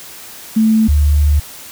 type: tone pair in turn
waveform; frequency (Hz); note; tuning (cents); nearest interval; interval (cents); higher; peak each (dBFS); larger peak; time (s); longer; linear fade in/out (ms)
sine; 220 / 73.42; A3 / D2; 0 / 0; octave + perfect fifth; 1900; first; -8; neither; 0.56-0.88 / 0.88-1.4; second; 10
effects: white hiss -34 dBFS RMS until 1.71 s